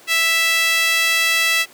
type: tone with high-pass filter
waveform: sawtooth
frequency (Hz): 659.3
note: E5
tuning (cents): 0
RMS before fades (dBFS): -17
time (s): 0.07-1.66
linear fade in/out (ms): 50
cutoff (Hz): 2300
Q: 2.5
effects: pink hiss -45 dBFS RMS until 1.73 s + high-pass 300 Hz 12 dB/octave